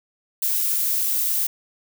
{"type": "noise", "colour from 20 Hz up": "violet", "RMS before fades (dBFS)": -22, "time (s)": [0.42, 1.47], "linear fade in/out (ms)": 5, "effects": []}